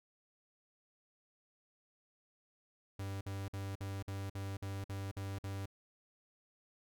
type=tone bursts; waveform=45% pulse; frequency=98 Hz; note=G2; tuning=in tune; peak=-39 dBFS; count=10; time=2.99-5.658 s; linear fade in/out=5 ms; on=220 ms; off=52 ms; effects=none